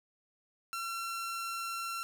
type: tone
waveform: sawtooth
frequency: 1358 Hz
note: F6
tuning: 49 cents flat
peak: -32 dBFS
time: 0.73-2.03 s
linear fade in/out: 0 ms
effects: none